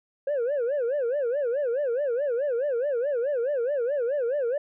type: tone with vibrato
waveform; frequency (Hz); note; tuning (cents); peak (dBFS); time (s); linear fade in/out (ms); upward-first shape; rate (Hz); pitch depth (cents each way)
sine; 523.3; C5; 0; -21; 0.27-4.58; 5; sine; 4.7; 220
effects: tanh soft clip ceiling -22 dBFS